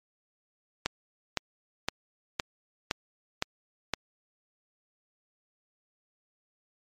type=click train; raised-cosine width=0.2 ms; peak=-9 dBFS; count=7; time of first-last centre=0.86-3.937 s; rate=1.95 Hz; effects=MP3 64 kbps